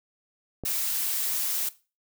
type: click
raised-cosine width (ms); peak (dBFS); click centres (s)
2; -21; 0.637
type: noise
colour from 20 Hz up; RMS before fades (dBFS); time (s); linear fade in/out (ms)
blue; -28; 0.65-1.69; 5
effects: noise-tail reverb RT60 0.3 s tail -17 dB re dry